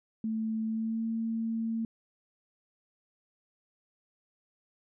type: tone with pitch glide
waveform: sine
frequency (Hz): 221 to 226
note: A3 to A3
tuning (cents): +8 to +47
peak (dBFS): -29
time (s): 0.24-1.85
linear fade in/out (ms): 2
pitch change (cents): +39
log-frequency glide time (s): 0.66-1.06
effects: none